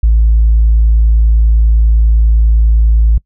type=tone with tanh clipping; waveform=triangle; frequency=55 Hz; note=A1; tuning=in tune; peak=-5 dBFS; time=0.03-3.18 s; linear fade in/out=5 ms; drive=5 dB; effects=noise-tail reverb RT60 0.1 s tail -24 dB re dry